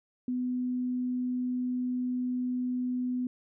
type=tone; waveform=sine; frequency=250 Hz; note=B3; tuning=21 cents sharp; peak=-28 dBFS; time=0.28-3.27 s; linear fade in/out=2 ms; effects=none